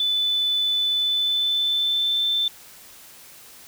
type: tone with pitch glide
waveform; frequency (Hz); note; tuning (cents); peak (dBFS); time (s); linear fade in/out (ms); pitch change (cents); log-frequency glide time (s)
sine; 3498 to 3545; A7 to A7; -11 to +12; -19; 0-2.48; 2; +23; 0.95-2.26
effects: white hiss -46 dBFS RMS until 3.67 s